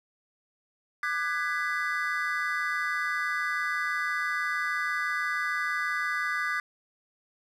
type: chord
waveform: triangle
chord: G# half-diminished seventh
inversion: second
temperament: just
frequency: 1196.1 / 1495.1 / 1661.2 / 1993.5 Hz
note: D6 / F#6 / G#6 / B6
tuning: +31 / +18 / 0 / +16 cents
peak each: -31 dBFS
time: 1.03-6.6 s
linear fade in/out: 2 ms
effects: none